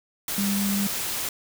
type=tone in noise; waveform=sine; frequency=200 Hz; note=G3; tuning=35 cents sharp; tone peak=-23 dBFS; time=0.38-0.87 s; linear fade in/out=2 ms; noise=white; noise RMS=-29 dBFS; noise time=0.28-1.29 s; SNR=+3 dB; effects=none